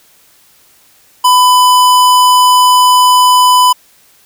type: tone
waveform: square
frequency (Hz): 1000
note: B5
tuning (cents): +21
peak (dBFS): -5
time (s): 1.24-3.73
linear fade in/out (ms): 10
effects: white hiss -47 dBFS RMS until 4.25 s